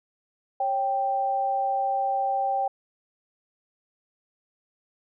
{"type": "tone pair together", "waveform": "sine", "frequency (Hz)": [550, 784], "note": ["C#5", "G5"], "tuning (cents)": [-14, 0], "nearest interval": "tritone", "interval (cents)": 614, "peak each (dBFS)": [-31, -23], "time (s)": [0.6, 2.68], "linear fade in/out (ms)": 5, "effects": []}